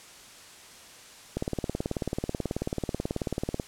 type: click train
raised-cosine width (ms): 2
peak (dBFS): -15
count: 42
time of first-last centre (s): 1.37-3.598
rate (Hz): 18.4
effects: white hiss -49 dBFS RMS until 3.67 s + low-pass 9000 Hz 12 dB/octave